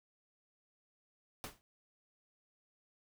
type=noise with exponential decay; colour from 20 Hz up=pink; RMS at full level=-40 dBFS; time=1.44-1.61 s; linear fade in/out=0 ms; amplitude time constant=36 ms; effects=none